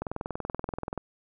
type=click train; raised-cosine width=1 ms; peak=-18 dBFS; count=21; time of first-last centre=0.02-0.977 s; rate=20.9 Hz; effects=none